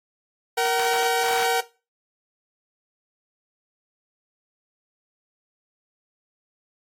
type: tone pair together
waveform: sawtooth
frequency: 468.1 / 760 Hz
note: A#4 / F#5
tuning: +7 / +46 cents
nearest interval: minor sixth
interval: 839 cents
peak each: -19 dBFS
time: 0.57-1.61 s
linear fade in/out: 10 ms
effects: noise-tail reverb RT60 0.3 s tail -18 dB re dry + AAC 48 kbps